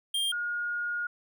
square / sine tone pair in turn, 3201 / 1431.2 Hz, G7 / F6, +36 / +42 cents, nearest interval octave + major second, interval 1394 cents, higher first, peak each -27 / -29 dBFS, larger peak first, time 0.14-0.32 / 0.32-1.07 s, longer second, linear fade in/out 5 ms, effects none

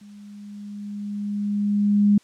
sine tone with level ramp, 205 Hz, G#3, 22 cents flat, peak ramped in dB -42 to -12 dBFS, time 0.01-2.18 s, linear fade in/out 5 ms, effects white hiss -57 dBFS RMS until 2.23 s + low-pass 7000 Hz 12 dB/octave

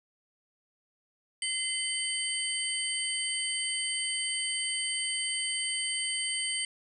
sine tone cluster, 2062 / 3073 / 4631 / 8610 Hz, C7 / G7 / D8 / C9, -26 / -35 / -25 / +49 cents, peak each -36 / -34 / -38 / -33 dBFS, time 1.42-6.65 s, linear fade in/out 2 ms, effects none

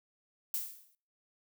violet noise with exponential decay, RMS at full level -32 dBFS, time 0.54-0.95 s, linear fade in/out 1 ms, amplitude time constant 88 ms, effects noise-tail reverb RT60 0.5 s tail -26 dB re dry

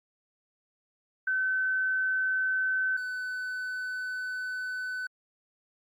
sine / triangle tone pair in turn, 1526 / 1505.9 Hz, G6 / F#6, -47 / +30 cents, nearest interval unison, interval 23 cents, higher first, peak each -25 / -30 dBFS, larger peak first, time 1.27-2.97 / 2.97-5.07 s, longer second, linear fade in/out 5 ms, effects Opus 48 kbps

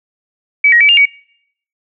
sine tone with pitch steps, 2287 / 1891 / 2297 / 2810 / 2256 Hz, D7 / A#6 / D7 / F7 / C#7, -47 / +24 / -39 / +10 / +30 cents, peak -5 dBFS, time 0.64-1.055 s, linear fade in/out 5 ms, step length 83 ms, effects noise-tail reverb RT60 0.7 s tail -26 dB re dry

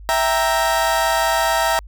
30% pulse chord, E diminished, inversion none, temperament equal, 659.3 / 784 / 932.3 Hz, E5 / G5 / Bb5, 0 / 0 / 0 cents, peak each -17 / -20 / -17 dBFS, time 0.09-1.79 s, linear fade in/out 0 ms, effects added 50 Hz sine -35 dBFS peak until 1.87 s

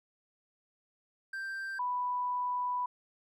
triangle / sine tone pair in turn, 1573 / 989.1 Hz, G6 / B5, +6 / +2 cents, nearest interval minor sixth, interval 804 cents, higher first, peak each -34 / -30 dBFS, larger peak second, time 1.33-1.79 / 1.79-2.86 s, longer second, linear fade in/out 5 ms, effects none

